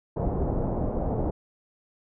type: low-pass noise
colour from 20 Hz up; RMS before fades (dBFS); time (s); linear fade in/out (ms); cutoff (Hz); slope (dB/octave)
pink; -27; 0.16-1.31; 10; 750; 24
effects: none